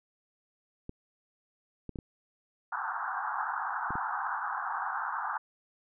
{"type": "clicks", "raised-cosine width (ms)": 3, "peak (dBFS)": -26, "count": 6, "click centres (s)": [0.894, 1.893, 1.958, 1.988, 3.906, 3.955]}
{"type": "band-pass noise", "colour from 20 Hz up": "pink", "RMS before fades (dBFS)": -34, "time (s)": [2.72, 5.38], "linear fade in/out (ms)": 5, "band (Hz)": [760, 1600], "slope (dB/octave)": 96}
{"effects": []}